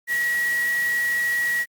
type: tone in noise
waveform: sine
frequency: 1917 Hz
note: A#6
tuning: 48 cents sharp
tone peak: -20 dBFS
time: 0.07-1.66 s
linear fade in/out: 50 ms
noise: white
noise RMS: -35 dBFS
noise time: 0.07-1.66 s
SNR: +12 dB
effects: Opus 48 kbps